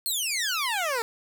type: exponential sweep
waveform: 15% pulse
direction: down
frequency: 4387 to 440 Hz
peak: -19 dBFS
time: 0.06-1.02 s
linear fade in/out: 0 ms
effects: 9-bit

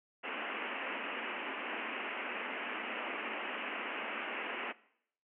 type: band-pass noise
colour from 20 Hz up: white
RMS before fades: -40 dBFS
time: 0.23-4.73 s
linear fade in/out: 20 ms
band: 210 to 2900 Hz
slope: 96 dB/octave
effects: noise-tail reverb RT60 0.7 s tail -20 dB re dry

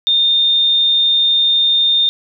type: tone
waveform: sine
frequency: 3636 Hz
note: A#7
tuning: 44 cents flat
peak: -10 dBFS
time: 0.07-2.09 s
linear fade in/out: 0 ms
effects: none

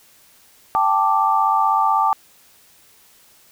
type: chord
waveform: sine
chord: G suspended second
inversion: none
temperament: equal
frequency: 784 / 880 / 1174.7 Hz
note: G5 / A5 / D6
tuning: 0 / 0 / 0 cents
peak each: -20 / -18 / -18 dBFS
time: 0.75-2.13 s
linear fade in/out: 0 ms
effects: white hiss -52 dBFS RMS until 3.51 s

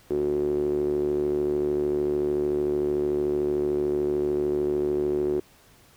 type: tone with band-pass filter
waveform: sawtooth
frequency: 73.42 Hz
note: D2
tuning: in tune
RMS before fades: -25 dBFS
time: 0.1-5.4 s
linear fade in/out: 5 ms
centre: 370 Hz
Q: 9.2
effects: pink hiss -56 dBFS RMS until 5.96 s

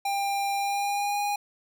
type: tone with pitch glide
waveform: square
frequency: 797 to 818.9 Hz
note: G5 to G#5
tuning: +28 to -25 cents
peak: -26 dBFS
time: 0.05-1.36 s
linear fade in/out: 5 ms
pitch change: +47 cents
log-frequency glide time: 0.55-1.2 s
effects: none

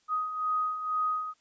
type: beating tone pair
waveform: sine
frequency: 1250 / 1252.1 Hz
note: D#6 / D#6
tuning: +8 / +11 cents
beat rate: 2.1 Hz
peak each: -35 / -28 dBFS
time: 0.08-1.34 s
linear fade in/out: 50 ms
effects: white hiss -69 dBFS RMS until 1.4 s + resampled to 16000 Hz

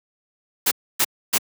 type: noise bursts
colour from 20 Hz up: white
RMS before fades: -18 dBFS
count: 3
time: 0.66-1.382 s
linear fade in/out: 10 ms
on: 54 ms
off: 280 ms
effects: high-pass 150 Hz 12 dB/octave

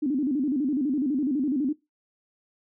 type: tone with vibrato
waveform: sine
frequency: 277.2 Hz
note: C#4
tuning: in tune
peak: -22 dBFS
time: 0.02-1.73 s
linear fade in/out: 10 ms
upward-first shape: square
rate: 12 Hz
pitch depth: 140 cents each way
effects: noise-tail reverb RT60 0.2 s tail -21 dB re dry

